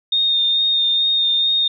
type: tone with vibrato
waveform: sine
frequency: 3667 Hz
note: A#7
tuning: 29 cents flat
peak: -14 dBFS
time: 0.12-1.68 s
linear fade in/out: 5 ms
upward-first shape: sine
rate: 2.3 Hz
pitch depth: 18 cents each way
effects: none